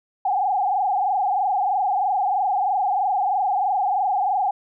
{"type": "tone with frequency modulation", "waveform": "sine", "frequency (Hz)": 784, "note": "G5", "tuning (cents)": 0, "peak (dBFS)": -18, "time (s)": [0.25, 4.51], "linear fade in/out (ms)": 5, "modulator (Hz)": 23.1, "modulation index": 2.3, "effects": []}